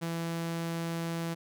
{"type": "tone", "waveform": "sawtooth", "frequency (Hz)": 166.8, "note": "E3", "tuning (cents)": 21, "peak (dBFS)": -28, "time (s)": [0.01, 1.35], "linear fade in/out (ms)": 20, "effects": []}